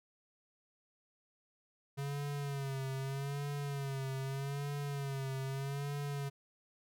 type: tone with vibrato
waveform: square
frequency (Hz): 138.59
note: C#3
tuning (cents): 0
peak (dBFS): -37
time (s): 1.97-6.3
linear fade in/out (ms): 20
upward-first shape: sine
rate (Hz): 0.81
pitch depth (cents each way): 63
effects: none